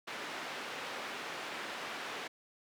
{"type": "band-pass noise", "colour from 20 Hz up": "white", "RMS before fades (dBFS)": -42, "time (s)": [0.07, 2.28], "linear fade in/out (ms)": 10, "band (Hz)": [260, 2400], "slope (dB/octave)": 12, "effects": []}